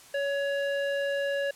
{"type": "tone with low-pass filter", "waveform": "square", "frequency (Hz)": 561, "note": "C#5", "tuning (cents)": 21, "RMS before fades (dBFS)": -29, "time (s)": [0.14, 1.51], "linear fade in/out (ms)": 5, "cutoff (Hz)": 2300, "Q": 1.7, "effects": ["white hiss -52 dBFS RMS until 1.55 s", "low-pass 11000 Hz 12 dB/octave"]}